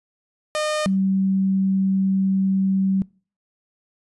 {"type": "tone pair in turn", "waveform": ["sawtooth", "sine"], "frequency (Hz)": [610, 192.14], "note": ["D#5", "G3"], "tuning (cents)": [-34, -34], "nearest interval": "octave + minor sixth", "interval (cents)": 2000, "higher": "first", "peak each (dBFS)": -17, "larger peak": "neither", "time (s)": [[0.55, 0.86], [0.86, 3.02]], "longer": "second", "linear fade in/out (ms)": 0, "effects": ["noise-tail reverb RT60 0.4 s tail -24 dB re dry", "resampled to 24000 Hz"]}